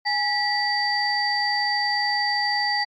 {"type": "tone cluster", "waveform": "sine", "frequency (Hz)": [826, 1946, 4648], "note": ["G#5", "B6", "D8"], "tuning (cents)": [-10, -26, -19], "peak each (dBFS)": -24, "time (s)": [0.05, 2.85], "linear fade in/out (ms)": 20, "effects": ["tanh soft clip ceiling -11 dBFS", "MP3 48 kbps"]}